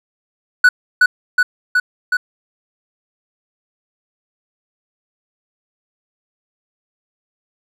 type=tone with echo; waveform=triangle; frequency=1480 Hz; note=F#6; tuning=in tune; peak=-3 dBFS; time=0.64-0.69 s; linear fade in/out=5 ms; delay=370 ms; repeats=4; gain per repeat=-2 dB; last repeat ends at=2.17 s; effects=none